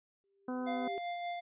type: tone with exponential growth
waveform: sine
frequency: 394.8 Hz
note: G4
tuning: 12 cents sharp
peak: -37 dBFS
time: 0.24-0.98 s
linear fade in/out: 0 ms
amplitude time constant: 160 ms
type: harmonic tone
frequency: 252.5 Hz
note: B3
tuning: 39 cents sharp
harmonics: 1 / 2 / 3 / 4 / 5 / 6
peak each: -36 / -42 / -46 / -48 / -50 / -52 dBFS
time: 0.48-0.88 s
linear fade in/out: 5 ms
type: tone with tremolo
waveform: square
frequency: 698.5 Hz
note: F5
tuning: in tune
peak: -36 dBFS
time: 0.66-1.41 s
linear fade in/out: 20 ms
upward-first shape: sine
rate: 5.2 Hz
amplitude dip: 30%
effects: resampled to 8000 Hz